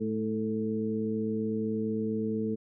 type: harmonic tone with a mistuned harmonic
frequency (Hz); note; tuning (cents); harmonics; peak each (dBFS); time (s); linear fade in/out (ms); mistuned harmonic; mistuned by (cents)
108.5; A2; -24; 1 / 2 / 3 / 4; -40 / -30 / -37 / -33; 0-2.56; 20; 4; +28
effects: none